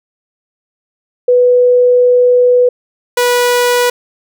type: tone pair in turn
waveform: sine / sawtooth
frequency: 493.9 / 488.8 Hz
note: B4 / B4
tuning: 0 / -18 cents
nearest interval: unison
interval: 18 cents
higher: first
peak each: -5 dBFS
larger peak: neither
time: 1.28-2.69 / 3.17-3.9 s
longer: first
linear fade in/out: 5 ms
effects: none